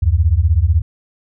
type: beating tone pair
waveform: sine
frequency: 73.6 / 89.6 Hz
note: D2 / F2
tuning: +4 / +45 cents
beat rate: 16 Hz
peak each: -13 dBFS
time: 0.02-0.82 s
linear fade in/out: 10 ms
effects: none